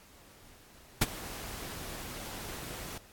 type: noise with ADSR envelope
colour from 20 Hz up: pink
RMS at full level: -22 dBFS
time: 1.01-2.98 s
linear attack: 12 ms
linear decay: 25 ms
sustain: -20 dB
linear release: 4 ms
effects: pink hiss -57 dBFS RMS until 3.12 s + AAC 64 kbps